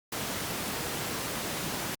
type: high-pass noise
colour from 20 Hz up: pink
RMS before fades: -34 dBFS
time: 0.12-1.95 s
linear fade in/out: 5 ms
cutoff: 120 Hz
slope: 12 dB/octave
effects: Opus 48 kbps